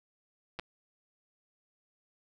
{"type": "clicks", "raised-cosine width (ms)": 0.3, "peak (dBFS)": -22, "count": 2, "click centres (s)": [0.59, 0.596], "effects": []}